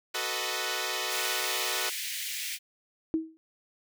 5% pulse chord, B dominant seventh, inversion second, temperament equal, 370 / 440 / 493.9 / 622.3 Hz, F#4 / A4 / B4 / D#5, 0 / 0 / 0 / 0 cents, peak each -24 dBFS, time 0.14-1.9 s, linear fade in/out 10 ms
pink high-pass noise, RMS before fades -35 dBFS, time 1.08-2.59 s, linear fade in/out 50 ms, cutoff 1900 Hz, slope 48 dB/octave
sine tone with exponential decay, 320.8 Hz, E4, 47 cents flat, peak -21 dBFS, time 3.14-3.37 s, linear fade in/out 0 ms, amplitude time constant 50 ms
effects none

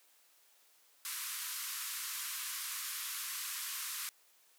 white band-pass noise, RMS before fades -41 dBFS, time 1.05-4.09 s, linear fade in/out 0 ms, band 1000 to 15000 Hz, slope 96 dB/octave, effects white hiss -67 dBFS RMS until 4.58 s + high-pass 400 Hz 12 dB/octave

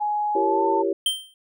sine tone with pitch glide, 837 to 891.9 Hz, G#5 to A5, +13 to +23 cents, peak -21 dBFS, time 0-0.83 s, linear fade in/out 20 ms, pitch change +110 cents, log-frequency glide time 0.33-0.64 s
sine chord, E diminished seventh, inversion none, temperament equal with one note detuned, 338.1 / 392 / 466.2 / 554.4 Hz, E4 / G4 / Bb4 / Db5, +44 / 0 / 0 / 0 cents, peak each -26 / -23 / -29 / -28 dBFS, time 0.35-0.93 s, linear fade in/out 5 ms
square tone with exponential decay, 3136 Hz, G7, in tune, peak -17 dBFS, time 1.06-1.34 s, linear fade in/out 2 ms, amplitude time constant 60 ms
effects none

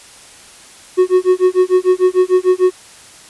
triangle tone with tremolo, 367.7 Hz, F#4, 11 cents flat, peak -4 dBFS, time 0.97-2.71 s, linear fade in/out 20 ms, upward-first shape sine, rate 6.7 Hz, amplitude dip 100%, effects white hiss -40 dBFS RMS until 3.29 s + resampled to 24000 Hz

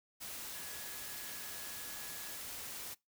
sine tone in noise, 1684 Hz, G#6, 24 cents sharp, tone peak -55 dBFS, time 0.53-2.38 s, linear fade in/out 20 ms, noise white, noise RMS -45 dBFS, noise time 0.2-2.95 s, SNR -13 dB, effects noise-tail reverb RT60 0.2 s tail -23 dB re dry

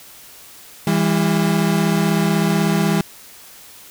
35% pulse tone pair together, 165.2 / 201.3 Hz, E3 / G3, +4 / +46 cents, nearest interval minor third, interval 342 cents, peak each -16 dBFS, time 0.87-3.01 s, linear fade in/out 2 ms, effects white hiss -42 dBFS RMS until 3.9 s

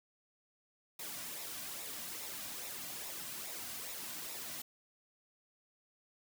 white noise with flanger, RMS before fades -44 dBFS, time 0.99-4.62 s, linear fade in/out 5 ms, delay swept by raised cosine 0.64 to 2.34 ms, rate 2.4 Hz, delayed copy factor -0.55, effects none

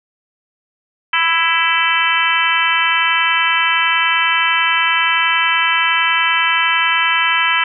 harmonic tone with a mistuned harmonic, 330.7 Hz, E4, 6 cents sharp, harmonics 3 / 4 / 5 / 6 / 7 / 8 / 9, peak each -20 / -20 / -20 / -20 / -20 / -20 / -20 dBFS, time 1.13-7.64 s, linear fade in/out 5 ms, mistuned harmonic 9, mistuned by +51 cents, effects none

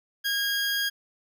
20% pulse tone, 1631 Hz, G#6, 32 cents flat, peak -20 dBFS, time 0.24-0.9 s, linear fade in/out 20 ms, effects none

